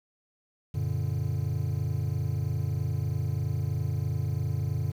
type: chord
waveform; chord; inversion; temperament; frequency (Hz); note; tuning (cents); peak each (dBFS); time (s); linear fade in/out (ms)
triangle; Gb augmented; none; just; 92.5 / 115.62 / 144.53; Gb2 / Bb2 / D3; 0 / -14 / -27; -29; 0.74-4.92; 10
effects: 9-bit